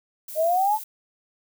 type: noise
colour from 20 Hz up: violet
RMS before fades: -37 dBFS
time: 0.28-0.84 s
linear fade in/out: 5 ms
type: exponential sweep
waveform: sine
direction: up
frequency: 610 to 887 Hz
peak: -18 dBFS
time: 0.35-0.79 s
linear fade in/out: 50 ms
effects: none